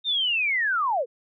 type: linear sweep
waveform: sine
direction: down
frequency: 3700 to 432.3 Hz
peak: -21 dBFS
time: 0.04-1.06 s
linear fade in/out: 50 ms
effects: none